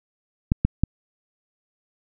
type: clicks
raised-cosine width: 5 ms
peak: -5 dBFS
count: 3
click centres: 0.519 / 0.65 / 0.836 s
effects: none